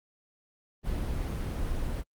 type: noise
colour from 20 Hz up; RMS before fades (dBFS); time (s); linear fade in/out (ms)
brown; -31; 0.83-2.04; 50
effects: Opus 24 kbps